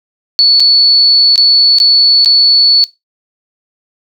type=tone with dropouts; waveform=sine; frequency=4435 Hz; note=C#8; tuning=in tune; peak=-3 dBFS; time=0.39-2.84 s; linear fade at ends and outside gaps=0 ms; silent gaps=0.598-0.603 / 1.358-1.378 / 1.785-1.801 / 2.247-2.259 s; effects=noise-tail reverb RT60 0.2 s tail -20 dB re dry